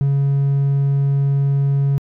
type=tone; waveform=triangle; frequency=139.3 Hz; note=C#3; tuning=9 cents sharp; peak=-11 dBFS; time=0.01-1.98 s; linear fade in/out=0 ms; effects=tanh soft clip ceiling -7 dBFS